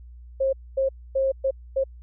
sine tone bursts at uneven times, 536 Hz, C5, 42 cents sharp, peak -19 dBFS, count 5, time 0.4-0.53 / 0.77-0.89 / 1.15-1.32 / 1.44-1.51 / 1.76-1.84 s, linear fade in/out 10 ms, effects added 60 Hz sine -41 dBFS peak until 2.02 s

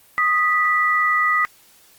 sine tone pair together, 1244.5 / 1963.6 Hz, D#6 / B6, 0 / -10 cents, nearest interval minor sixth, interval 790 cents, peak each -18 dBFS, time 0.18-1.45 s, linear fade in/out 0 ms, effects white hiss -52 dBFS RMS until 1.98 s + Opus 32 kbps

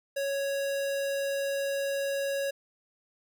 square tone, 554.4 Hz, C#5, in tune, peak -29 dBFS, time 0.16-2.51 s, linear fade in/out 10 ms, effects none

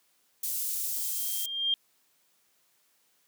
white high-pass noise, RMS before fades -32 dBFS, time 0.43-1.46 s, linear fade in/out 5 ms, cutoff 7000 Hz, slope 12 dB/octave
sine tone with exponential growth, 3200 Hz, G7, 35 cents sharp, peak -22 dBFS, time 0.91-1.74 s, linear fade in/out 1 ms, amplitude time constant 180 ms
effects white hiss -69 dBFS RMS until 3.27 s + high-pass 150 Hz 12 dB/octave

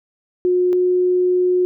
sine tone pair in turn, 361 / 362.4 Hz, F#4 / F#4, -43 / -36 cents, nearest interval unison, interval 7 cents, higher second, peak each -13 dBFS, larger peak neither, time 0.45-0.73 / 0.73-1.65 s, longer second, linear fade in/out 0 ms, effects none

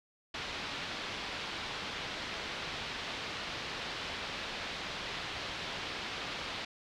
white low-pass noise, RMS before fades -40 dBFS, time 0.34-6.65 s, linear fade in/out 5 ms, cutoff 4100 Hz, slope 24 dB/octave, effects none

